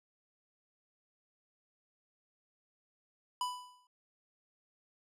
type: tone with exponential decay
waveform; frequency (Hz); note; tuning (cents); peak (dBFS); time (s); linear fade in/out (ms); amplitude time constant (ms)
square; 993; B5; +9; -31; 3.41-3.87; 2; 100
effects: low-pass 11000 Hz 12 dB/octave